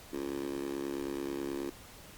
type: tone with high-pass filter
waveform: 10% pulse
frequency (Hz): 69.3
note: C#2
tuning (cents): 0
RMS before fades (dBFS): -37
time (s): 0.13-1.7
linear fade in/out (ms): 5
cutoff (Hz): 320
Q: 4.2
effects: pink hiss -52 dBFS RMS until 2.17 s + Opus 48 kbps